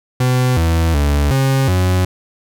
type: tone with pitch steps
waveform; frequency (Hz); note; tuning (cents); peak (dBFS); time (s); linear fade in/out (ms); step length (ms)
40% pulse; 126.7 / 82.4 / 72.2 / 134.4 / 91.8; B2 / E2 / D2 / C3 / F#2; +45 / 0 / -29 / +47 / -13; -11; 0.2-2.05; 5; 370
effects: none